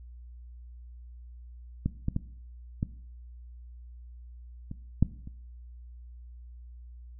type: clicks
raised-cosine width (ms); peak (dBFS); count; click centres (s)
5; -14 / -15 / -15 / -15 / -24 / -8 / -29; 7; 1.86 / 2.084 / 2.164 / 2.829 / 4.714 / 5.026 / 5.274
effects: noise-tail reverb RT60 0.6 s tail -18 dB re dry + added 60 Hz sine -44 dBFS peak until 7.19 s